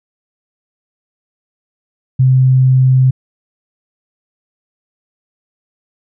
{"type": "tone", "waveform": "sine", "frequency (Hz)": 130, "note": "C3", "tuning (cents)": -11, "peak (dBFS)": -6, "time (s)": [2.19, 3.11], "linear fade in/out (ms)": 10, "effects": []}